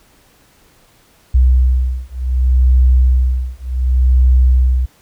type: beating tone pair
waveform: sine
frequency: 63 / 63.67 Hz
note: B1 / C2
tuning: +35 / -47 cents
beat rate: 0.67 Hz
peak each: -12 dBFS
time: 1.34-4.86 s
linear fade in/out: 10 ms
effects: pink hiss -51 dBFS RMS until 5.01 s